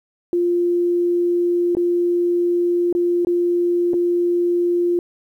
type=tone with dropouts; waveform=sine; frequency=349.2 Hz; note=F4; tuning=in tune; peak=-15 dBFS; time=0.33-4.99 s; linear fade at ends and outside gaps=1 ms; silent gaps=1.751-1.769 / 2.927-2.95 / 3.249-3.27 / 3.934-3.94 s; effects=9-bit